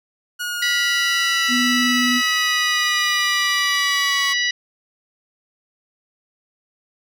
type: exponential sweep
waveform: sawtooth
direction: down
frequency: 1451 to 1108.7 Hz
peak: -20 dBFS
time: 0.39-4.34 s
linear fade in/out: 20 ms
type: harmonic tone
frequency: 977 Hz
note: B5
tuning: 19 cents flat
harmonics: 2 / 3 / 4 / 5 / 6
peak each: -20 / -24 / -26 / -28 / -30 dBFS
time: 0.62-4.51 s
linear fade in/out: 5 ms
type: tone with vibrato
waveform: sine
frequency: 246.9 Hz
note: B3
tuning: in tune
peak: -19 dBFS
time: 1.48-2.22 s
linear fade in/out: 50 ms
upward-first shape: sine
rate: 19 Hz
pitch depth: 13 cents each way
effects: none